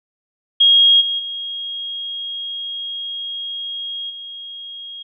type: tone with level steps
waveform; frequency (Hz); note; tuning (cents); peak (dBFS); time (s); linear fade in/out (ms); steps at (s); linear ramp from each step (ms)
sine; 3269; G#7; -28; -8 / -18 / -24 / -30; 0.6-5.03; 10; 1 / 1.18 / 4.09; 20
effects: none